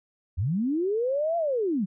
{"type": "linear two-way sweep", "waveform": "sine", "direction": "up then down", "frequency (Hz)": [74.5, 692, 169.5], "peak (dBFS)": -23, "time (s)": [0.37, 1.86], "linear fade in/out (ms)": 20, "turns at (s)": 1.37, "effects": []}